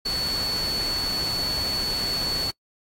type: tone in noise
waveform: sine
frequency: 4435 Hz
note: C#8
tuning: in tune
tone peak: -24 dBFS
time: 0.05-2.51 s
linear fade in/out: 10 ms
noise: pink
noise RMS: -33 dBFS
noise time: 0.05-2.51 s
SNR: +6 dB
effects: noise-tail reverb RT60 0.1 s tail -26 dB re dry + AAC 48 kbps